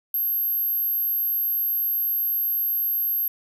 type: tone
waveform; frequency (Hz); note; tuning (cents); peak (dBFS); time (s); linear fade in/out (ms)
sine; 12544; G9; 0; -21; 0.14-3.28; 2
effects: none